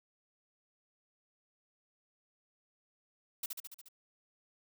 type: noise with echo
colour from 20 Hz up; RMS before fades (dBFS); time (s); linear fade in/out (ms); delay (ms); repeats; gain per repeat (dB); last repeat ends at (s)
blue; -37; 3.43-3.46; 5; 71; 6; -3; 3.886
effects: none